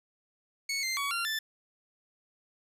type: tone with pitch steps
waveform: 20% pulse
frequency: 2212 / 2087 / 1127 / 1382 / 1760 Hz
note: C#7 / C7 / C#6 / F6 / A6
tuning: -4 / -5 / +28 / -19 / 0 cents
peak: -25 dBFS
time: 0.69-1.39 s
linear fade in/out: 5 ms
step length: 140 ms
effects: resampled to 32000 Hz + 10-bit